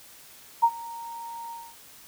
sine tone with ADSR envelope, 929 Hz, A#5, 6 cents flat, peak -13 dBFS, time 0.62-1.76 s, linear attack 19 ms, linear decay 58 ms, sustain -22 dB, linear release 250 ms, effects white hiss -50 dBFS RMS until 2.07 s

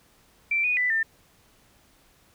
sine tone with pitch steps, 2344 / 2471 / 1988 / 1799 Hz, D7 / D#7 / B6 / A6, -4 / -13 / +11 / +38 cents, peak -21 dBFS, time 0.51-1.03 s, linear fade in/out 5 ms, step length 130 ms, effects pink hiss -60 dBFS RMS until 2.34 s

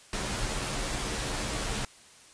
pink noise with comb filter, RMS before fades -32 dBFS, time 0.13-1.85 s, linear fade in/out 2 ms, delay 12 ms, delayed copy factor -0.7, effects white hiss -54 dBFS RMS until 2.33 s + resampled to 22050 Hz

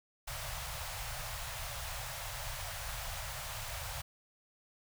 pink band-stop noise, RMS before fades -41 dBFS, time 0.27-4.02 s, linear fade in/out 10 ms, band 140 to 560 Hz, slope 48 dB/octave, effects none

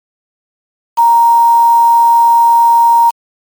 sine tone with quantisation, 932.3 Hz, A#5, in tune, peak -4 dBFS, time 0.97-3.11 s, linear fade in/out 20 ms, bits 4, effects MP3 96 kbps

